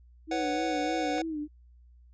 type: tone with vibrato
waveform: sine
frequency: 311.1 Hz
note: D#4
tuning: in tune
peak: -31 dBFS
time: 0.27-1.48 s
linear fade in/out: 50 ms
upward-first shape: sine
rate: 3.3 Hz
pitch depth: 87 cents each way
type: chord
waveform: square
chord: B suspended second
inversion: none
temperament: just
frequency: 493.9 / 555.6 / 740.8 Hz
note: B4 / C#5 / F#5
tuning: 0 / +4 / +2 cents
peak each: -35 / -38 / -32 dBFS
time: 0.31-1.22 s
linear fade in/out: 5 ms
type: click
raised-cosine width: 0.3 ms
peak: -26 dBFS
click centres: 1.182 s
effects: added 60 Hz sine -53 dBFS peak until 2.13 s + resampled to 16000 Hz